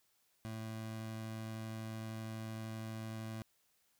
25% pulse tone, 110.9 Hz, A2, 14 cents sharp, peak -38 dBFS, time 0.45-3.42 s, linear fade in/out 0 ms, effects white hiss -75 dBFS RMS until 3.99 s

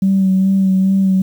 sine tone with vibrato, 191.4 Hz, G3, 41 cents flat, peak -9 dBFS, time 0.02-1.22 s, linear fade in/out 5 ms, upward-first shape sine, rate 2.4 Hz, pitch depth 24 cents each way, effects tanh soft clip ceiling -5 dBFS + 7-bit

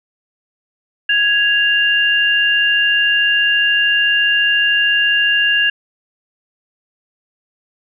sine tone pair together, 1661.2 / 2794 Hz, G#6 / F7, 0 / 0 cents, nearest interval major sixth, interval 900 cents, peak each -14 dBFS, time 1.09-5.7 s, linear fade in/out 5 ms, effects none

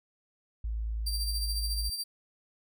sine tone, 54.9 Hz, A1, 3 cents flat, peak -30 dBFS, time 0.64-1.9 s, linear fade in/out 5 ms
sawtooth tone with tremolo, 4699 Hz, D8, in tune, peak -28 dBFS, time 1.06-2.04 s, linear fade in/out 10 ms, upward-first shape sine, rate 14 Hz, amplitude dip 55%
effects none

